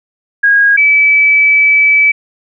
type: tone pair in turn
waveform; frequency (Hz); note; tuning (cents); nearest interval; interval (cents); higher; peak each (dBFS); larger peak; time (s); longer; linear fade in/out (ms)
sine; 1638 / 2300; G#6 / D7; -24 / -37; tritone; 587; second; -5; neither; 0.43-0.77 / 0.77-2.12; second; 10
effects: none